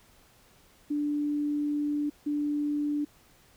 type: tone bursts at uneven times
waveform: sine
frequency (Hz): 293.7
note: D4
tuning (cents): 0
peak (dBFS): -26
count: 2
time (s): 0.9-2.1 / 2.26-3.05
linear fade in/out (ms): 10
effects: pink hiss -60 dBFS RMS until 3.56 s